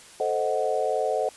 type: chord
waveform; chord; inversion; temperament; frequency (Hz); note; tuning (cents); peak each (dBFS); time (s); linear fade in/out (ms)
sine; A diminished seventh; none; equal; 440 / 523.3 / 622.3 / 740; A4 / C5 / Eb5 / Gb5; 0 / 0 / 0 / 0; -28; 0.2-1.29; 2
effects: white hiss -48 dBFS RMS until 1.36 s + resampled to 24000 Hz